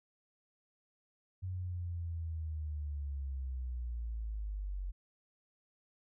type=linear sweep; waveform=sine; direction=down; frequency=93.2 to 45.3 Hz; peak=-36 dBFS; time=1.42-4.92 s; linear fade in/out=20 ms; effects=none